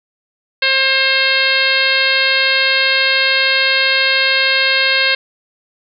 harmonic tone, 533 Hz, C5, 32 cents sharp, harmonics 1 / 2 / 3 / 4 / 5 / 6 / 7 / 8 / 9, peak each -23 / -27 / -17 / -18 / -18 / -21 / -21 / -19 / -27 dBFS, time 0.62-5.15 s, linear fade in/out 5 ms, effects none

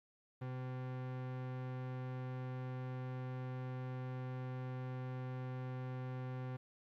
40% pulse tone, 128 Hz, C3, 38 cents flat, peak -40 dBFS, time 0.41-6.57 s, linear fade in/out 10 ms, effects low-pass 2000 Hz 12 dB/octave + 13-bit

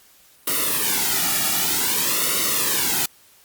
white noise with flanger, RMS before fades -21 dBFS, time 0.47-3.06 s, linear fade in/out 5 ms, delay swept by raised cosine 1.2 to 1.95 ms, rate 0.53 Hz, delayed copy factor -0.85, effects white hiss -53 dBFS RMS until 3.44 s + Opus 48 kbps

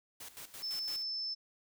white noise with tremolo, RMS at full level -47 dBFS, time 0.2-1.03 s, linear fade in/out 5 ms, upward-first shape square, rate 5.9 Hz, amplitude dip 75%
sine tone, 5274 Hz, E8, in tune, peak -35 dBFS, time 0.62-1.35 s, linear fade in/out 20 ms
effects none

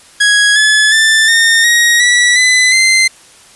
sawtooth tone with pitch steps, 1661.2 / 1714.8 / 1770.2 / 1827.3 / 1886.3 / 1947.2 / 2010 / 2075 Hz, G#6 / A6 / A6 / A#6 / A#6 / B6 / B6 / C7, 0 / -45 / +10 / -35 / +20 / -25 / +30 / -15 cents, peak -3 dBFS, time 0.2-3.08 s, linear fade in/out 10 ms, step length 360 ms, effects white hiss -41 dBFS RMS until 3.55 s + resampled to 24000 Hz

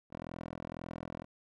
10% pulse tone with band-pass filter, 42 Hz, E1, 33 cents sharp, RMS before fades -44 dBFS, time 0.1-1.26 s, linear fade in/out 50 ms, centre 540 Hz, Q 0.62, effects none

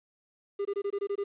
triangle tone bursts, 402.1 Hz, G4, 44 cents sharp, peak -26 dBFS, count 8, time 0.59-1.24 s, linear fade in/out 10 ms, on 62 ms, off 22 ms, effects resampled to 8000 Hz + 10-bit

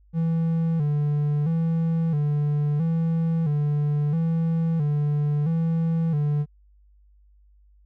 triangle tone with vibrato, 155.56 Hz, D#3, in tune, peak -18 dBFS, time 0.13-6.46 s, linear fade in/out 50 ms, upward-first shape square, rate 0.75 Hz, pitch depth 96 cents each way, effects added 50 Hz sine -53 dBFS peak until 7.85 s

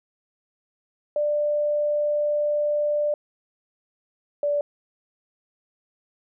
sine tone pair in turn, 592 / 581.5 Hz, D5 / D5, +14 / -17 cents, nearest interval unison, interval 31 cents, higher first, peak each -20 dBFS, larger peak neither, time 1.16-3.14 / 4.43-4.61 s, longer first, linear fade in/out 2 ms, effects none

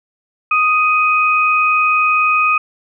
sine tone pair together, 1244.5 / 2508 Hz, D#6 / D#7, 0 / +13 cents, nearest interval octave, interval 1213 cents, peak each -13 / -14 dBFS, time 0.51-2.58 s, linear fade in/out 5 ms, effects none

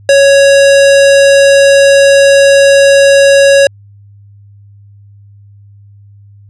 square tone, 555 Hz, C#5, 2 cents sharp, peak -3 dBFS, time 0.09-3.67 s, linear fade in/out 2 ms, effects added 101 Hz sine -35 dBFS peak until 6.49 s + resampled to 22050 Hz

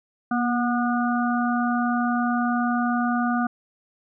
harmonic tone with a mistuned harmonic, 243 Hz, B3, 28 cents flat, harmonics 1 / 3 / 5 / 6, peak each -22 / -27 / -29 / -30 dBFS, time 0.31-3.47 s, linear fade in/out 5 ms, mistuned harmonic 1, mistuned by -26 cents, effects none

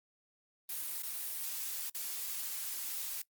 blue noise with dropouts, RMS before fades -39 dBFS, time 0.69-3.22 s, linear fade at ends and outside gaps 5 ms, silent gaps 1.025-1.031 / 1.899-1.946 s, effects noise-tail reverb RT60 0.1 s tail -22 dB re dry + Opus 32 kbps

